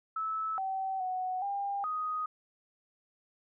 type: tone with pitch steps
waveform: sine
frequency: 1305 / 767 / 741 / 800 / 1249 Hz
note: E6 / G5 / F#5 / G5 / D#6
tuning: -18 / -38 / +2 / +35 / +6 cents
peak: -31 dBFS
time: 0.16-2.26 s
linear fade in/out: 5 ms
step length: 420 ms
effects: none